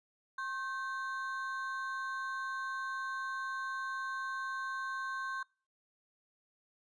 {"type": "ring-modulated tone", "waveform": "triangle", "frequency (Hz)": 1311, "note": "E6", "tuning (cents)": -10, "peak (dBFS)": -31, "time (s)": [0.38, 5.43], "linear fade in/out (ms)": 5, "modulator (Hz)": 238, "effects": ["noise-tail reverb RT60 0.4 s tail -25 dB re dry", "resampled to 22050 Hz"]}